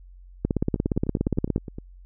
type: two click trains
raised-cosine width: 3 ms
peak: -9 / -21 dBFS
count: 20 / 11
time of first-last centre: 0.45-1.561 / 0.76-1.785 s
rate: 17.1 / 9.76 Hz
effects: added 45 Hz sine -44 dBFS peak until 2.05 s